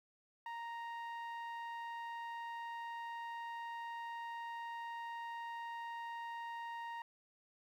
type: tone with low-pass filter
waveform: sawtooth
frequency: 932 Hz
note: A#5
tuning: 1 cent flat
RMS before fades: -45 dBFS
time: 0.46-7.02 s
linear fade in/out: 2 ms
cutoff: 1900 Hz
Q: 0.94
effects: 12-bit